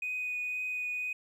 triangle tone with vibrato, 2489 Hz, D#7, in tune, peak -29 dBFS, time 0.02-1.13 s, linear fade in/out 5 ms, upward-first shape triangle, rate 2 Hz, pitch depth 11 cents each way, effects tanh soft clip ceiling -29 dBFS

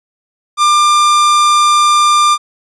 45% pulse tone, 1194 Hz, D6, 28 cents sharp, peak -7 dBFS, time 0.57-2.38 s, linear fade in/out 50 ms, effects resampled to 22050 Hz

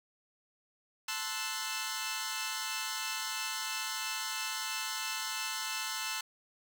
10% pulse chord, F# half-diminished seventh, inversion first, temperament equal, 880 / 1046.5 / 1318.5 / 1480 Hz, A5 / C6 / E6 / F#6, 0 / 0 / 0 / 0 cents, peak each -32 dBFS, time 1.08-6.21 s, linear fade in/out 5 ms, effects none

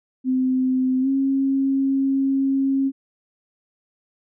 sine tone with pitch glide, 258 to 270.8 Hz, C4 to C#4, -24 to -40 cents, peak -17 dBFS, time 0.24-2.92 s, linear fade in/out 50 ms, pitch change +84 cents, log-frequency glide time 1.01-1.08 s, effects none

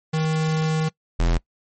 square tone pair in turn, 157.7 / 42.29 Hz, D#3 / E1, +24 / +45 cents, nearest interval octave + major seventh, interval 2279 cents, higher first, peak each -20 / -17 dBFS, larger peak second, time 0.13-0.89 / 1.19-1.38 s, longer first, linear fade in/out 10 ms, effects noise-tail reverb RT60 0.1 s tail -23 dB re dry + MP3 32 kbps

